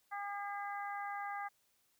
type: harmonic tone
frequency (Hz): 404.4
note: G#4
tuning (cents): -46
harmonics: 2 / 3 / 4 / 5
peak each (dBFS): -41 / -45 / -47 / -49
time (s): 0.11-1.49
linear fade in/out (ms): 20
effects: white hiss -75 dBFS RMS until 1.99 s